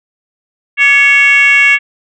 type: tone with frequency modulation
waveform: sine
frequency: 2217 Hz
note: C#7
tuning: in tune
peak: -3 dBFS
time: 0.77-1.79 s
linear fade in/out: 50 ms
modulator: 523 Hz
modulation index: 0.95
effects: tanh soft clip ceiling -1 dBFS